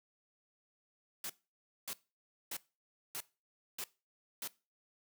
white noise bursts, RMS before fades -41 dBFS, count 6, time 1.24-4.476 s, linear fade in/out 2 ms, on 56 ms, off 580 ms, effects noise-tail reverb RT60 0.3 s tail -20 dB re dry + high-pass 150 Hz 12 dB/octave

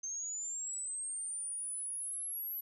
sine linear sweep, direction up, 6272 to 11840 Hz, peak -37 dBFS, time 0.03-2.61 s, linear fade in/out 10 ms, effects none

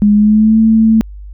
sine tone with pitch glide, 207.1 to 222 Hz, G#3 to A3, -5 to +16 cents, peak -5 dBFS, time 0.02-1.01 s, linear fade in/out 0 ms, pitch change +121 cents, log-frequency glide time 0.13-0.59 s, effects added 50 Hz sine -27 dBFS peak until 1.33 s

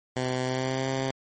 10% pulse tone with pitch glide, 127.8 to 132.92 Hz, C3 to C3, -40 to +28 cents, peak -18 dBFS, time 0.16-1.11 s, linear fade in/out 5 ms, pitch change +68 cents, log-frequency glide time 0.41-0.88 s, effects MP3 32 kbps

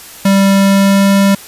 square tone with pitch glide, 196 to 197.36 Hz, G3 to G3, 0 to +12 cents, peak -7 dBFS, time 0.25-1.35 s, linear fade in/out 5 ms, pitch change +12 cents, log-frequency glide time 0.52-1.12 s, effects white hiss -33 dBFS RMS until 1.47 s + resampled to 32000 Hz

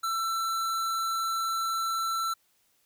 square tone, 1338 Hz, E6, 25 cents sharp, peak -28 dBFS, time 0.03-2.34 s, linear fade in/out 10 ms, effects white hiss -69 dBFS RMS until 2.85 s

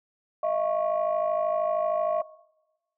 sine tone cluster, 626 / 679 / 1102 Hz, D#5 / F5 / C#6, +10 / -49 / -11 cents, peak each -25 / -27 / -32 dBFS, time 0.43-2.22 s, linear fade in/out 5 ms, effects noise-tail reverb RT60 1.0 s tail -20 dB re dry + tanh soft clip ceiling -16 dBFS

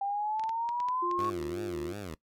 sine exponential sweep, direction up, 790 to 1108.7 Hz, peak -29 dBFS, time 0.01-1.3 s, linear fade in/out 5 ms
clicks, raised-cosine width 0.2 ms, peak -27 dBFS, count 10, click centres 0.396 / 0.438 / 0.493 / 0.69 / 0.802 / 0.886 / 1.113 / 1.205 / 1.247 / 1.427 s
sine tone, 351.1 Hz, F4, 9 cents sharp, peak -33 dBFS, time 1.02-1.93 s, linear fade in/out 10 ms
10% pulse tone with vibrato, 88 Hz, F2, 14 cents sharp, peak -30 dBFS, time 1.18-2.15 s, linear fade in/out 5 ms, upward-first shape sine, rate 2.8 Hz, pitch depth 290 cents each way
effects noise-tail reverb RT60 0.1 s tail -20 dB re dry

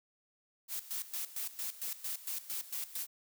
blue noise with tremolo, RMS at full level -38 dBFS, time 0.68-3.07 s, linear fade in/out 50 ms, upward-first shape square, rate 4.4 Hz, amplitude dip 80%, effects none

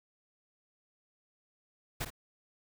pink noise with echo, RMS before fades -35 dBFS, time 2-2.05 s, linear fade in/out 10 ms, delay 54 ms, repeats 1, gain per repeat -9 dB, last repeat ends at 2.104 s, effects none

